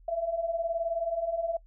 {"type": "beating tone pair", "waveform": "sine", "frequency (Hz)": [654, 673], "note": ["E5", "E5"], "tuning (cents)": [-14, 36], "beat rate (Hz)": 19, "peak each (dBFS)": [-33, -29], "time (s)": [0.08, 1.57], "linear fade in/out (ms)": 5, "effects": ["noise-tail reverb RT60 0.1 s tail -24 dB re dry", "added 40 Hz sine -52 dBFS peak until 1.66 s"]}